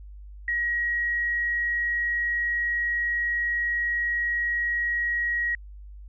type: tone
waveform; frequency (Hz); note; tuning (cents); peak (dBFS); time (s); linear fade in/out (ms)
sine; 1900; A#6; +33; -23; 0.48-5.55; 2
effects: added 50 Hz sine -40 dBFS peak until 6.08 s